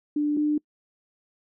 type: tone pair in turn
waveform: sine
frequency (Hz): 295.8 / 299.1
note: D4 / D4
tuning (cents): +13 / +32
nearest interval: unison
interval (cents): 19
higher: second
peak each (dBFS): -21 / -20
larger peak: second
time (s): 0.16-0.37 / 0.37-0.58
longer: neither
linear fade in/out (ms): 5
effects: noise-tail reverb RT60 0.1 s tail -26 dB re dry